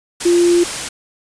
sine tone in noise, 347.2 Hz, F4, 10 cents flat, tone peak -9 dBFS, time 0.25-0.64 s, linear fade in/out 10 ms, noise white, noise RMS -23 dBFS, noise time 0.2-0.89 s, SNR +11 dB, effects resampled to 22050 Hz

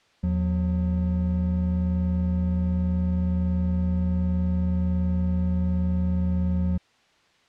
triangle tone pair together, 80.4 / 180.49 Hz, E2 / F#3, -43 / -43 cents, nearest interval octave + major second, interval 1400 cents, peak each -22 dBFS, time 0.23-6.78 s, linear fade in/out 10 ms, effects white hiss -61 dBFS RMS until 7.48 s + low-pass 4000 Hz 12 dB/octave

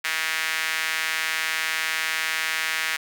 sawtooth tone with high-pass filter, 160 Hz, D#3, 49 cents sharp, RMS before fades -26 dBFS, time 0.04-2.97 s, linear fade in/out 10 ms, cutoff 1900 Hz, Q 2.2, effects none

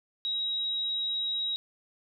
sine tone, 3827 Hz, A#7, 45 cents sharp, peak -28 dBFS, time 0.25-1.56 s, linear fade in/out 0 ms, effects none

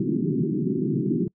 pink band-pass noise, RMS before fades -24 dBFS, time 0-1.28 s, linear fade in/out 5 ms, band 130 to 390 Hz, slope 96 dB/octave, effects noise-tail reverb RT60 0.1 s tail -25 dB re dry

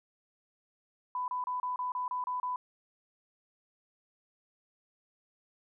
sine tone bursts, 998 Hz, B5, 18 cents sharp, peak -31 dBFS, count 9, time 1.15-2.56 s, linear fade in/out 2 ms, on 130 ms, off 30 ms, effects none

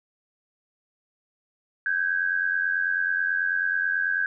sine tone pair together, 1545.8 / 1635 Hz, G6 / G#6, -25 / -28 cents, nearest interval minor second, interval 97 cents, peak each -25 dBFS, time 1.86-4.26 s, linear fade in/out 2 ms, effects none

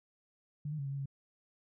sine tone with pitch steps, 147.3 / 153.5 / 139.4 / 137.4 / 139.5 / 137.3 Hz, D3 / D#3 / C#3 / C#3 / C#3 / C#3, +6 / -23 / +10 / -15 / +11 / -16 cents, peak -35 dBFS, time 0.65-1.058 s, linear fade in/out 5 ms, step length 68 ms, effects none

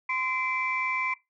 sine tone cluster, 1032 / 2058 / 2334 Hz, C6 / C7 / D7, -24 / -29 / -11 cents, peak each -30 dBFS, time 0.09-1.14 s, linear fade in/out 5 ms, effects noise-tail reverb RT60 0.2 s tail -20 dB re dry + tanh soft clip ceiling -17 dBFS

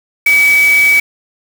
sine tone in noise, 2281 Hz, C#7, 49 cents sharp, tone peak -6 dBFS, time 0.26-1 s, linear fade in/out 5 ms, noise white, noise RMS -22 dBFS, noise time 0.26-1 s, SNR +13 dB, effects none

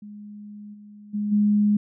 sine tone with level steps, 207.7 Hz, G#3, in tune, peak -37 / -42 / -23 / -16 dBFS, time 0.02-1.77 s, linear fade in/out 5 ms, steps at 0.73 / 1.13 / 1.31 s, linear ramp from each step 20 ms, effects none

